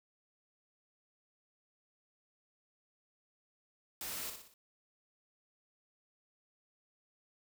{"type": "noise with echo", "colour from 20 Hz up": "white", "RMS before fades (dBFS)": -42, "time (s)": [4.01, 4.3], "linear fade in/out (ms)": 2, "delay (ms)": 60, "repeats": 4, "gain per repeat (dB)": -6, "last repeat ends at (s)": 4.54, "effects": []}